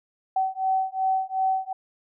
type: beating tone pair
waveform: sine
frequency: 760 / 762.7 Hz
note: F#5 / G5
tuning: +46 / -48 cents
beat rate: 2.7 Hz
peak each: -25 dBFS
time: 0.36-1.73 s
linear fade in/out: 5 ms
effects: none